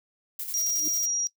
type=noise with tremolo; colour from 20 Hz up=violet; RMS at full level=-33 dBFS; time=0.39-1.06 s; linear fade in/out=5 ms; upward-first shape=square; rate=11 Hz; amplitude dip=45%
type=tone; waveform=sine; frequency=5710 Hz; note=F8; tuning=37 cents sharp; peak=-25 dBFS; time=0.54-1.27 s; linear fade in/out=0 ms
type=tone with exponential growth; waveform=sine; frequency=305.1 Hz; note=D#4; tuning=34 cents flat; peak=-31 dBFS; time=0.72-0.88 s; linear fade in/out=1 ms; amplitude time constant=34 ms
effects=noise-tail reverb RT60 0.1 s tail -19 dB re dry